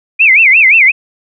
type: tone with vibrato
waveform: sine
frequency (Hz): 2349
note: D7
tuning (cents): 0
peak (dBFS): -3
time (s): 0.19-0.92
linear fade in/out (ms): 20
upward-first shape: sine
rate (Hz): 5.7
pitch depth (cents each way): 250
effects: none